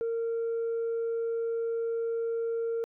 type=tone; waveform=sine; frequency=460 Hz; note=A#4; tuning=23 cents flat; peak=-26 dBFS; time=0.01-2.84 s; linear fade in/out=0 ms; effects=tanh soft clip ceiling -26 dBFS